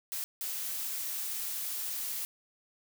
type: noise bursts at uneven times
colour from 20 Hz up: blue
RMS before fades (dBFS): -36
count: 2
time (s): 0.12-0.24 / 0.41-2.25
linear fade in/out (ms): 0
effects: none